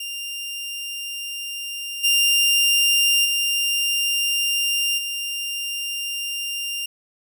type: tone with level steps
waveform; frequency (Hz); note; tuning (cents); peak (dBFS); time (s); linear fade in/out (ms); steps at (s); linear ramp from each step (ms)
sawtooth; 2794; F7; 0; -25 / -12 / -16 / -22; 0-6.86; 5; 2.03 / 3.24 / 4.97; 20
effects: none